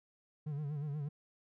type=tone with vibrato; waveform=triangle; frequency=146.83 Hz; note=D3; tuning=in tune; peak=-34 dBFS; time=0.46-1.09 s; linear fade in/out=10 ms; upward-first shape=sine; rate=8.3 Hz; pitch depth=84 cents each way; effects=none